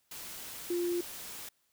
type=tone in noise; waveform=sine; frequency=349.2 Hz; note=F4; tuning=in tune; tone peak=-29 dBFS; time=0.7-1.01 s; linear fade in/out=5 ms; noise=white; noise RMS=-44 dBFS; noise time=0.11-1.49 s; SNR=+12 dB; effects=white hiss -74 dBFS RMS until 1.72 s